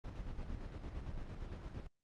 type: noise with tremolo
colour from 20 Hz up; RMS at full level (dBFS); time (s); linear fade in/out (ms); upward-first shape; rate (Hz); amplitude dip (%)
brown; -43; 0.04-1.87; 5; square; 8.8; 40
effects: low-pass 5000 Hz 12 dB/octave + Opus 24 kbps